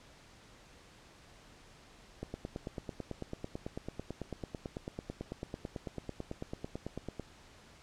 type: click train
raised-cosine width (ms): 2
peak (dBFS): -25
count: 46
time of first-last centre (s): 2.23-7.197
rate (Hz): 9.06
effects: pink hiss -58 dBFS RMS until 7.82 s + low-pass 7000 Hz 12 dB/octave